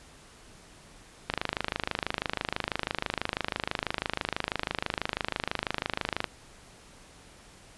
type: click train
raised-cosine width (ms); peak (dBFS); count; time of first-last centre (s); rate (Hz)
0.3; -11; 130; 1.3-6.243; 26.1
effects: pink hiss -53 dBFS RMS until 7.77 s + resampled to 24000 Hz